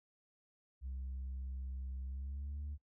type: tone with pitch glide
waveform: sine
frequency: 65.41 to 73 Hz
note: C2 to D2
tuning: 0 to -10 cents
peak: -38 dBFS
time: 0.81-2.78 s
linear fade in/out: 50 ms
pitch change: +190 cents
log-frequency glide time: 2.04-2.62 s
effects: noise-tail reverb RT60 0.1 s tail -22 dB re dry + tanh soft clip ceiling -38 dBFS